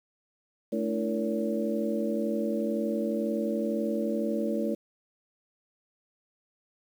sine tone cluster, 219.4 / 291.1 / 333.1 / 466.6 / 567 Hz, A3 / D4 / E4 / A#4 / C#5, -5 / -15 / +18 / +2 / +39 cents, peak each -30 / -36 / -33 / -34 / -33 dBFS, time 0.72-4.75 s, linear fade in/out 10 ms, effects 9-bit

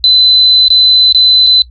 sine tone with dropouts, 4026 Hz, B7, 33 cents sharp, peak -3 dBFS, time 0.04-1.62 s, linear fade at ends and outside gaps 1 ms, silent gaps 0.682-0.703 / 1.125-1.147 / 1.466-1.47 s, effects noise-tail reverb RT60 0.1 s tail -22 dB re dry + added 60 Hz sine -33 dBFS peak until 1.7 s

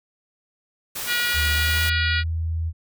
white noise, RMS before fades -30 dBFS, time 0.95-1.9 s, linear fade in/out 10 ms
harmonic tone, 480.8 Hz, B4, 46 cents flat, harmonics 3 / 4 / 5 / 6 / 7 / 8 / 9 / 10, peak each -25 / -27 / -29 / -31 / -32 / -33 / -34 / -35 dBFS, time 1.06-2.24 s, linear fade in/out 50 ms
sine tone with pitch glide, 75.4 to 81.75 Hz, D2 to E2, +46 to -14 cents, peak -22 dBFS, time 1.33-2.73 s, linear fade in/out 50 ms, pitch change +140 cents, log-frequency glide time 1.5-1.87 s
effects none

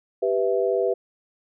sine chord, E minor, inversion first, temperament equal, 392 / 493.9 / 659.3 Hz, G4 / B4 / E5, 0 / 0 / 0 cents, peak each -23 / -23 / -26 dBFS, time 0.22-0.94 s, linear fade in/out 10 ms, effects none

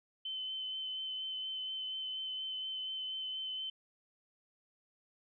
sine tone with vibrato, 3059 Hz, G7, 43 cents flat, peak -37 dBFS, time 0.25-3.7 s, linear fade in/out 5 ms, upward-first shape sine, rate 4.2 Hz, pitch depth 13 cents each way, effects none

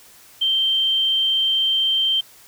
sine tone, 3136 Hz, G7, in tune, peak -16 dBFS, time 0.41-2.21 s, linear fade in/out 10 ms, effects white hiss -48 dBFS RMS until 2.47 s

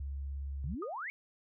sine tone with vibrato, 69.3 Hz, C#2, in tune, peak -36 dBFS, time 0-0.75 s, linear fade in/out 5 ms, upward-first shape square, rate 17 Hz, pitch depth 13 cents each way
sine exponential sweep, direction up, 117.2 to 2300 Hz, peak -37 dBFS, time 0.64-1.1 s, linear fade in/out 0 ms
sine tone with exponential decay, 1230 Hz, D#6, 20 cents flat, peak -36 dBFS, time 0.82-0.96 s, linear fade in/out 5 ms, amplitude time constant 29 ms
effects none

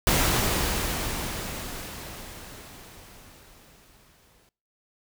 pink noise with exponential decay, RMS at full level -21 dBFS, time 0.07-4.49 s, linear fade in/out 1 ms, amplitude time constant 960 ms, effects noise-tail reverb RT60 0.4 s tail -23 dB re dry

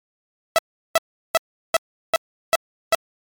sawtooth tone bursts, 657 Hz, E5, 6 cents flat, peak -9 dBFS, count 7, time 0.56-2.948 s, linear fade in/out 0 ms, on 24 ms, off 370 ms, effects MP3 96 kbps

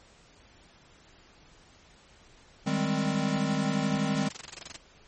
square chord, Ab major seventh, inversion second, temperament equal, 155.56 / 196 / 207.7 / 261.6 Hz, Eb3 / G3 / Ab3 / C4, 0 / 0 / 0 / 0 cents, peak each -32 dBFS, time 2.66-4.29 s, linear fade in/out 10 ms
white noise bursts, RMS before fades -38 dBFS, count 14, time 4.17-4.763 s, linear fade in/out 2 ms, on 21 ms, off 23 ms
effects pink hiss -57 dBFS RMS until 5.07 s + MP3 32 kbps

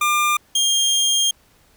25% pulse tone pair in turn, 1200 / 3214 Hz, D6 / G7, +37 / +43 cents, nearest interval octave + perfect fourth, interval 1706 cents, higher second, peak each -12 dBFS, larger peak neither, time 0.01-0.37 / 0.55-1.31 s, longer second, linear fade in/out 5 ms, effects pink hiss -56 dBFS RMS until 1.76 s

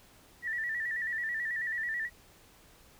sine tone with vibrato, 1852 Hz, A#6, 12 cents flat, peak -31 dBFS, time 0.42-2.1 s, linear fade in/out 50 ms, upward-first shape square, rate 9.2 Hz, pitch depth 68 cents each way, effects pink hiss -59 dBFS RMS until 2.99 s

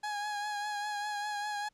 30% pulse tone with vibrato, 830.6 Hz, G#5, in tune, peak -31 dBFS, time 0.03-1.69 s, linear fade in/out 10 ms, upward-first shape triangle, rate 5 Hz, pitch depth 36 cents each way, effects pink hiss -75 dBFS RMS until 1.73 s + low-pass 8000 Hz 12 dB/octave

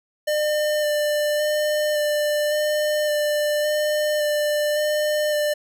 square tone with vibrato, 599 Hz, D5, 34 cents sharp, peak -20 dBFS, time 0.27-5.54 s, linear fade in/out 10 ms, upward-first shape square, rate 0.89 Hz, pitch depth 11 cents each way, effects none

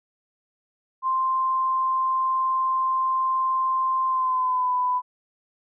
sine tone with pitch glide, 1046.5 to 998.1 Hz, C6 to B5, 0 to +18 cents, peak -20 dBFS, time 1.02-5.02 s, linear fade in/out 50 ms, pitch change -82 cents, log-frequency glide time 4.07-4.73 s, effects none

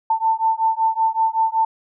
sine beating tone pair, 890 / 895.3 Hz, A5 / A5, +20 / +30 cents, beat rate 5.3 Hz, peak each -19 dBFS, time 0.1-1.65 s, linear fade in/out 5 ms, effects none

